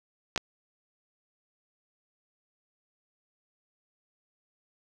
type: clicks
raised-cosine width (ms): 0.2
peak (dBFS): -11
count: 2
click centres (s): 0.361 / 0.377
effects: none